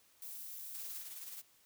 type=noise; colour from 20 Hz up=violet; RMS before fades=-47 dBFS; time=0.22-1.01 s; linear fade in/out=2 ms
type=noise with tremolo; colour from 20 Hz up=blue; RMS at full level=-46 dBFS; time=0.74-1.42 s; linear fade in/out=10 ms; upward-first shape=sine; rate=19 Hz; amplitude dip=45%
effects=white hiss -68 dBFS RMS until 1.65 s